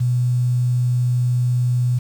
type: tone with quantisation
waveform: sine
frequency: 123.47 Hz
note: B2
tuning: in tune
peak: -15 dBFS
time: 0-1.99 s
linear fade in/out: 10 ms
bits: 7
effects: none